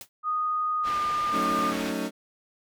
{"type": "noise with exponential decay", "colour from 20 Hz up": "white", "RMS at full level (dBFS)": -36, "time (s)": [0.01, 0.09], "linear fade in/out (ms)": 1, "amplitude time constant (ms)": 17}
{"type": "tone with pitch glide", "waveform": "sine", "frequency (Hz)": [1239, 1207.9], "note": ["D#6", "D6"], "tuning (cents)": [-8, 48], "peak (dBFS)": -24, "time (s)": [0.23, 1.74], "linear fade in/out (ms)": 50, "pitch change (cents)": -44, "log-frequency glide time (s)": [0.81, 0.92]}
{"type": "low-pass noise", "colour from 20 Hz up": "white", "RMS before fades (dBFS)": -38, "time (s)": [0.83, 1.94], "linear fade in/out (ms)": 50, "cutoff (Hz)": 2900, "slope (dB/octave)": 12}
{"type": "chord", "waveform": "30% pulse", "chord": "D# half-diminished seventh", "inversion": "first", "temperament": "equal with one note detuned", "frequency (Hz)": [185, 223.2, 277.2, 311.1], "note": ["F#3", "A3", "C#4", "D#4"], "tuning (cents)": [0, 25, 0, 0], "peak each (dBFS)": [-33, -30, -30, -31], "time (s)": [1.31, 2.11], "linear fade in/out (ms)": 50}
{"effects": []}